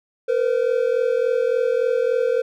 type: tone pair together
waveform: triangle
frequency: 465.4 / 508.9 Hz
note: A#4 / C5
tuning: -3 / -48 cents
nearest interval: major second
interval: 155 cents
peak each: -18 dBFS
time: 0.28-2.42 s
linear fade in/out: 10 ms
effects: none